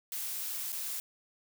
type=noise with dropouts; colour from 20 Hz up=blue; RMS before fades=-37 dBFS; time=0.12-1 s; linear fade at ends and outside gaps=1 ms; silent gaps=0.721-0.727 s; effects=none